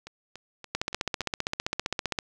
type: two click trains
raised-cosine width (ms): 0.2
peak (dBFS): -24 / -10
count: 5 / 23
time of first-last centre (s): 0.07-1.216 / 0.75-2.188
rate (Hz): 3.49 / 15.3
effects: none